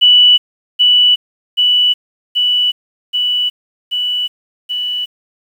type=tone with echo; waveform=sine; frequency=2960 Hz; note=F#7; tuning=in tune; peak=-4 dBFS; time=0.01-0.38 s; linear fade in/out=20 ms; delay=780 ms; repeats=6; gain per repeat=-2 dB; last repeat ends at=5.06 s; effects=7-bit